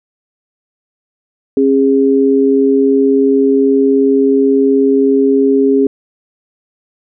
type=tone pair together; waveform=sine; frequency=270.8 / 409.6 Hz; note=C#4 / G#4; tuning=-40 / -24 cents; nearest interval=perfect fifth; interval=716 cents; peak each=-10 dBFS; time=1.57-5.87 s; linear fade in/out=2 ms; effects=none